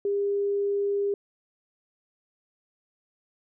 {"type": "tone", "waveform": "sine", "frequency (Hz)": 402.7, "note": "G4", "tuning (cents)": 47, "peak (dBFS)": -23, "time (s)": [0.05, 1.14], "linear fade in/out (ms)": 2, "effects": []}